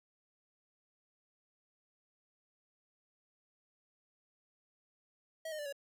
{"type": "tone with pitch steps", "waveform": "square", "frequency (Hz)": [642, 614.1, 587.4, 561.8], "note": ["E5", "D#5", "D5", "C#5"], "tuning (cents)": [-46, -23, 0, 23], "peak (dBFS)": -40, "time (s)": [5.45, 5.726], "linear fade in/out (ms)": 5, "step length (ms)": 69, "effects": []}